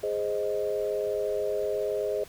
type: chord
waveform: sine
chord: Ab major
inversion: none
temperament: equal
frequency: 415.3 / 523.3 / 622.3 Hz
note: Ab4 / C5 / Eb5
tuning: 0 / 0 / 0 cents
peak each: -29 / -32 / -31 dBFS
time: 0.03-2.24 s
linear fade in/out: 5 ms
effects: pink hiss -50 dBFS RMS until 2.28 s